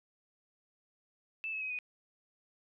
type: tone with pitch steps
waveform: sine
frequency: 2637 / 2584 / 2533 / 2482 Hz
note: E7 / E7 / D#7 / D#7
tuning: 0 / -35 / +30 / -5 cents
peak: -35 dBFS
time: 1.44-1.788 s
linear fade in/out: 0 ms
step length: 87 ms
effects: none